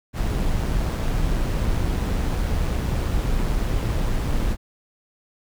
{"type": "noise with amplitude modulation", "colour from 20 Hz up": "brown", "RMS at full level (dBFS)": -21, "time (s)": [0.13, 4.57], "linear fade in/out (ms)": 50, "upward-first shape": "sine", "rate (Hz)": 119, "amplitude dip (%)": 25, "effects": []}